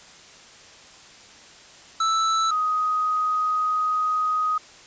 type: tone pair in turn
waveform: square / sine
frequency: 1318.5 / 1252.3 Hz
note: E6 / D#6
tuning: 0 / +11 cents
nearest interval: minor second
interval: 89 cents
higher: first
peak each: -20 dBFS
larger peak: neither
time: 2-2.51 / 2.51-4.58 s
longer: second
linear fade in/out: 5 ms
effects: white hiss -47 dBFS RMS until 4.86 s + resampled to 16000 Hz